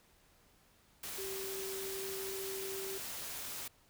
sine tone in noise, 386.9 Hz, G4, 23 cents flat, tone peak -41 dBFS, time 1.18-2.98 s, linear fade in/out 5 ms, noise white, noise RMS -43 dBFS, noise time 1.03-3.68 s, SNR -1 dB, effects pink hiss -67 dBFS RMS until 3.89 s

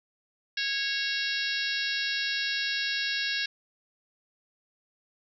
harmonic tone, 550 Hz, C#5, 14 cents flat, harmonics 3 / 4 / 5 / 6 / 7 / 8 / 9 / 10, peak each -32 / -38 / -35 / -38 / -34 / -37 / -38 / -38 dBFS, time 0.57-3.46 s, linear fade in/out 5 ms, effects none

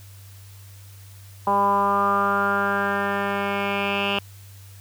10% pulse tone with low-pass filter sweep, 200 Hz, G3, 35 cents sharp, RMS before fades -22 dBFS, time 1.47-4.19 s, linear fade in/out 2 ms, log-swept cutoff 940 to 2800 Hz, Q 5.9, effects added 98 Hz sine -42 dBFS peak until 4.8 s + white hiss -51 dBFS RMS until 4.8 s

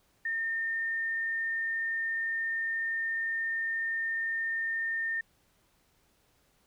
sine tone, 1817 Hz, A#6, 45 cents flat, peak -29 dBFS, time 0.25-5.21 s, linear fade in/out 5 ms, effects pink hiss -69 dBFS RMS until 6.66 s

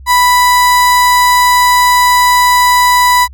35% pulse tone, 987.8 Hz, B5, in tune, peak -4 dBFS, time 0.06-3.28 s, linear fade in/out 50 ms, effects added 66 Hz sine -30 dBFS peak until 3.33 s

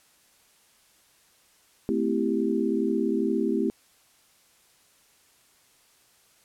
sine chord, A minor seventh, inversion none, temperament equal with one note detuned, 220 / 257.3 / 329.6 / 392 Hz, A3 / C4 / E4 / G4, 0 / -29 / 0 / 0 cents, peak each -28 dBFS, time 1.89-3.7 s, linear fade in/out 0 ms, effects white hiss -61 dBFS RMS until 6.44 s + low-pass 12000 Hz 12 dB/octave

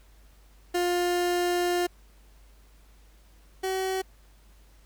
30% pulse tone pair in turn, 353 / 378.6 Hz, F4 / F#4, +19 / +40 cents, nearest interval minor second, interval 121 cents, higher second, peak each -21 / -24 dBFS, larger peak first, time 0.74-1.87 / 3.63-4.02 s, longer first, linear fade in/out 10 ms, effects added 50 Hz sine -53 dBFS peak until 4.85 s + pink hiss -62 dBFS RMS until 4.85 s

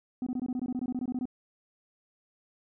sine tone bursts, 251.4 Hz, B3, 31 cents sharp, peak -26 dBFS, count 16, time 0.22-1.255 s, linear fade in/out 2 ms, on 45 ms, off 21 ms, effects tanh soft clip ceiling -28 dBFS

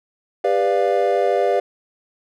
triangle chord, G dominant seventh, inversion none, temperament equal with one note detuned, 398.2 / 493.9 / 587.3 / 698.5 Hz, G4 / B4 / D5 / F5, +27 / 0 / 0 / 0 cents, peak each -19 dBFS, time 0.44-1.6 s, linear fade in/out 5 ms, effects none

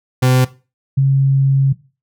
40% pulse / sine tone pair in turn, 127.9 / 136.13 Hz, C3 / C#3, -39 / -31 cents, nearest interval minor second, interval 108 cents, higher second, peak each -9 dBFS, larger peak neither, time 0.22-0.45 / 0.97-1.73 s, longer second, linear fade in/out 10 ms, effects noise-tail reverb RT60 0.3 s tail -17 dB re dry

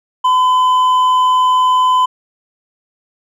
sine tone with hard clipping, 1013 Hz, B5, 44 cents sharp, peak -10 dBFS, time 0.24-2.06 s, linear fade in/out 10 ms, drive 4 dB, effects none

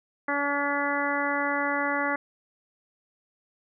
harmonic tone, 285.2 Hz, C#4, 49 cents sharp, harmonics 1 / 2 / 3 / 4 / 5 / 6 / 7, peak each -32 / -32 / -32 / -32 / -32 / -32 / -32 dBFS, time 0.28-2.16 s, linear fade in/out 5 ms, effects none

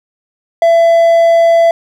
triangle tone, 670 Hz, E5, 28 cents sharp, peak -3 dBFS, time 0.62-1.71 s, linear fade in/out 2 ms, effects none

